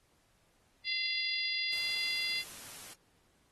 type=harmonic tone; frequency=687 Hz; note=F5; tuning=29 cents flat; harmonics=3 / 4 / 5 / 6 / 7; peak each=-37 / -40 / -40 / -41 / -36 dBFS; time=0.84-2.44 s; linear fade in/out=50 ms
type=noise; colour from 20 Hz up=white; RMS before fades=-48 dBFS; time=1.72-2.94 s; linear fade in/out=10 ms
effects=pink hiss -71 dBFS RMS until 3.51 s + AAC 32 kbps